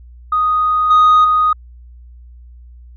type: tone with level steps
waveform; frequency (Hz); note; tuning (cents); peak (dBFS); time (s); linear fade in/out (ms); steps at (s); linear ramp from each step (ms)
sine; 1244.5; D#6; 0; -11 / -4 / -9; 0.32-1.53; 5; 0.9 / 1.24; 10
effects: tanh soft clip ceiling -5 dBFS + added 60 Hz sine -36 dBFS peak until 2.96 s